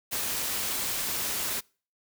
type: noise with amplitude modulation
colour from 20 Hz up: white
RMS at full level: -29 dBFS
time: 0.11-1.61 s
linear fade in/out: 20 ms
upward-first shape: sine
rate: 227 Hz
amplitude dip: 35%
effects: noise-tail reverb RT60 0.4 s tail -26 dB re dry